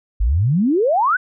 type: exponential sweep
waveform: sine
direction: up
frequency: 46.54 to 1568 Hz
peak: -13 dBFS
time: 0.2-1.17 s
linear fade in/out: 10 ms
effects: none